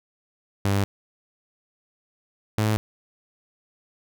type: tone pair in turn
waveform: sawtooth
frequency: 99.5 / 107.86 Hz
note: G2 / A2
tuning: +26 / -34 cents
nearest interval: minor second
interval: 140 cents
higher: second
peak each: -16 dBFS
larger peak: neither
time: 0.65-0.84 / 2.58-2.77 s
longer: neither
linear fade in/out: 0 ms
effects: none